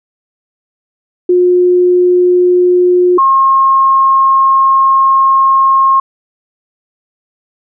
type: tone pair in turn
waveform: sine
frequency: 358.7 / 1074.9 Hz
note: F4 / C6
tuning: +46 / +46 cents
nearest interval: octave + perfect fifth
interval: 1900 cents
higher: second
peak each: -5 dBFS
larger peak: neither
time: 1.29-3.18 / 3.18-6 s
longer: second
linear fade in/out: 5 ms
effects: none